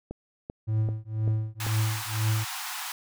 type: click train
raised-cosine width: 2 ms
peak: -22 dBFS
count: 5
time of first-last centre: 0.11-1.666 s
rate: 2.57 Hz
type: tone with tremolo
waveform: triangle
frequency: 109.2 Hz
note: A2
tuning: 13 cents flat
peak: -19 dBFS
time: 0.67-2.45 s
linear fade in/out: 20 ms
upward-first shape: triangle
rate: 2 Hz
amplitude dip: 100%
type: high-pass noise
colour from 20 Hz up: pink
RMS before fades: -35 dBFS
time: 1.6-2.92 s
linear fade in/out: 2 ms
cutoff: 740 Hz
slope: 96 dB/octave
effects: none